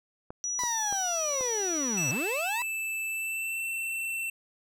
clicks, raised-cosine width 1 ms, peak -25 dBFS, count 4, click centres 0.305 / 0.636 / 0.926 / 1.409 s
sine tone, 5850 Hz, F#8, 21 cents flat, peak -29 dBFS, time 0.44-2.11 s, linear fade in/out 0 ms
35% pulse linear two-way sweep, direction down then up, 1000 to 116.54 to 1000 Hz, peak -29 dBFS, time 0.59-2.62 s, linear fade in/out 0 ms, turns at 2.1 s
square tone with pitch glide, 2637 to 2689 Hz, E7 to E7, 0 to +34 cents, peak -31 dBFS, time 1.97-4.3 s, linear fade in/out 5 ms, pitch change +34 cents, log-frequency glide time 3.07-3.64 s
effects none

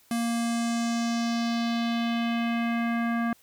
square tone with low-pass filter sweep, 233.1 Hz, A#3, in tune, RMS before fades -27 dBFS, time 0.11-3.33 s, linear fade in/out 2 ms, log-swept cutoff 11000 to 1600 Hz, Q 2.1, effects white hiss -60 dBFS RMS until 3.42 s

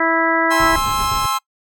harmonic tone, 328.4 Hz, E4, 6 cents flat, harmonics 1 / 2 / 3 / 4 / 5 / 6, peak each -21 / -21 / -21 / -21 / -21 / -21 dBFS, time 0-0.76 s, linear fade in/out 5 ms
45% pulse chord, Ab augmented, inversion none, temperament equal with one note detuned, 830.6 / 1054.4 / 1318.5 Hz, Ab5 / C6 / E6, 0 / +13 / 0 cents, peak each -26 / -20 / -21 dBFS, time 0.5-1.39 s, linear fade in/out 20 ms
brown noise with tremolo, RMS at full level -26 dBFS, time 0.6-1.26 s, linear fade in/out 2 ms, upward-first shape square, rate 7.8 Hz, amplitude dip 40%
effects noise-tail reverb RT60 0.1 s tail -24 dB re dry

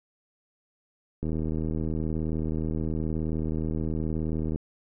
click train, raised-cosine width 3 ms, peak -18 dBFS, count 264, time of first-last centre 1.23-4.559 s, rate 79 Hz, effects none

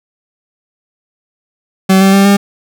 40% pulse tone with pitch steps, 190.3 / 193.51 / 196.78 / 200.1 Hz, F#3 / G3 / G3 / G3, +49 / -22 / +7 / +36 cents, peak -4 dBFS, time 1.89-2.37 s, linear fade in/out 10 ms, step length 120 ms, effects none

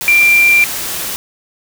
sine tone in noise, 2370 Hz, D7, 15 cents sharp, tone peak -6 dBFS, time 0.08-0.64 s, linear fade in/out 0 ms, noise white, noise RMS -21 dBFS, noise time 0.01-1.16 s, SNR +12 dB, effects none

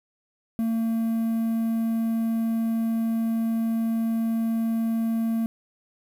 triangle tone with quantisation, 226.7 Hz, A#3, 48 cents flat, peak -20 dBFS, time 0.59-5.46 s, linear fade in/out 0 ms, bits 8, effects none

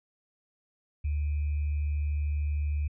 sine tone with sample-and-hold, 73.9 Hz, D2, 11 cents sharp, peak -26 dBFS, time 1.04-2.88 s, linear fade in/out 10 ms, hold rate 2450 Hz, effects resampled to 8000 Hz

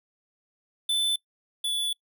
square tone pair in turn, 3517 / 3449 Hz, A7 / A7, -1 / -35 cents, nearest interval unison, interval 34 cents, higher first, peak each -23 / -26 dBFS, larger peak first, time 0.89-1.16 / 1.64-1.93 s, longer second, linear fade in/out 5 ms, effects noise-tail reverb RT60 0.1 s tail -23 dB re dry

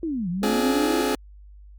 sine linear two-way sweep, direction down then up, 344.2 to 168.8 to 344.2 Hz, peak -24 dBFS, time 0.03-1.01 s, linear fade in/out 2 ms, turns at 0.29 s
sawtooth chord, D half-diminished seventh, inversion third, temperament just, 264.3 / 293.7 / 352.4 / 422.9 Hz, C4 / D4 / F4 / Ab4, +18 / 0 / +16 / +31 cents, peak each -22 / -25 / -25 / -21 dBFS, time 0.43-1.15 s, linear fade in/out 2 ms
effects added 50 Hz sine -43 dBFS peak until 1.78 s + Opus 48 kbps

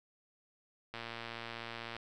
click train, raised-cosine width 0.3 ms, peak -26 dBFS, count 120, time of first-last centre 0.94-1.966 s, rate 116 Hz, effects none

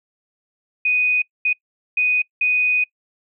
sine tone bursts at uneven times, 2489 Hz, D#7, in tune, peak -15 dBFS, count 4, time 0.85-1.22 / 1.45-1.53 / 1.97-2.22 / 2.41-2.84 s, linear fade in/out 5 ms, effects noise-tail reverb RT60 0.1 s tail -24 dB re dry

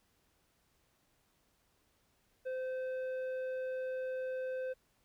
sine tone with tanh clipping, 516 Hz, C5, 24 cents flat, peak -37 dBFS, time 2.45-4.74 s, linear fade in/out 20 ms, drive 8 dB, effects pink hiss -74 dBFS RMS until 5.04 s

